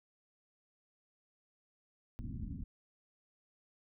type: low-pass noise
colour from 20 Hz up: pink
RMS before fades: -42 dBFS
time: 2.19-2.64 s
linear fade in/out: 0 ms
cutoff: 270 Hz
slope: 48 dB/octave
effects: none